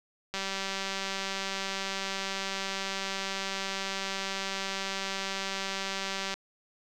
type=click train; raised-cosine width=0.2 ms; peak=-16 dBFS; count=1165; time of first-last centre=0.34-6.34 s; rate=194 Hz; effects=none